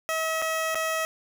15% pulse tone with dropouts, 642 Hz, E5, 46 cents flat, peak -19 dBFS, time 0.09-1.05 s, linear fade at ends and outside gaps 0 ms, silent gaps 0.418-0.422 / 0.746-0.755 s, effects none

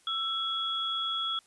sine tone pair together, 1329 / 3349 Hz, E6 / G#7, +14 / +14 cents, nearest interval octave + major third, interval 1600 cents, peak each -34 / -30 dBFS, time 0.07-1.39 s, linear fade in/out 2 ms, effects white hiss -63 dBFS RMS until 1.46 s + resampled to 24000 Hz

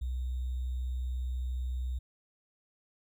sine tone with sample-and-hold, 62.9 Hz, B1, 32 cents sharp, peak -31 dBFS, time 0.01-1.99 s, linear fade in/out 10 ms, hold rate 3675 Hz, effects none

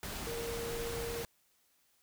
sine tone in noise, 466.2 Hz, A#4, in tune, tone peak -38 dBFS, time 0.27-1.23 s, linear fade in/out 0 ms, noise pink, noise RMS -41 dBFS, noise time 0.03-1.25 s, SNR 0 dB, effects white hiss -72 dBFS RMS until 2.02 s

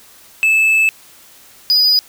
triangle tone pair in turn, 2619 / 4944 Hz, E7 / D#8, -12 / -12 cents, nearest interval major seventh, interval 1100 cents, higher second, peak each -8 dBFS, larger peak neither, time 0.43-0.89 / 1.7-1.99 s, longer first, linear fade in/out 0 ms, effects white hiss -44 dBFS RMS until 2.08 s

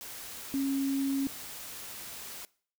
sine tone in noise, 273.3 Hz, C#4, 24 cents flat, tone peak -27 dBFS, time 0.54-1.27 s, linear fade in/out 0 ms, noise white, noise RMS -43 dBFS, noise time 0.01-2.45 s, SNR +13 dB, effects noise-tail reverb RT60 0.5 s tail -22 dB re dry

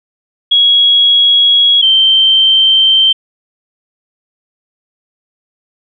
sine tone pair in turn, 3322 / 3125 Hz, G#7 / G7, 0 / -6 cents, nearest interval minor second, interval 106 cents, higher first, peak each -5 dBFS, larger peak neither, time 0.51-1.82 / 1.82-3.13 s, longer neither, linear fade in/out 10 ms, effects none

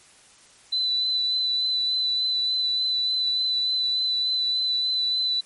sine tone with vibrato, 4000 Hz, B7, 21 cents sharp, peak -21 dBFS, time 0.72-5.41 s, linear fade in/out 10 ms, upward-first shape sine, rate 3.4 Hz, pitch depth 17 cents each way, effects white hiss -53 dBFS RMS until 5.45 s + MP3 48 kbps

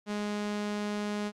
sawtooth tone, 207.7 Hz, G#3, in tune, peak -27 dBFS, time 0.06-1.32 s, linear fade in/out 50 ms, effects low-pass 7000 Hz 12 dB/octave + Opus 48 kbps

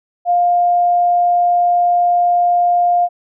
sine tone, 704 Hz, F5, 14 cents sharp, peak -10 dBFS, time 0.25-3.09 s, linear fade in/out 50 ms, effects none

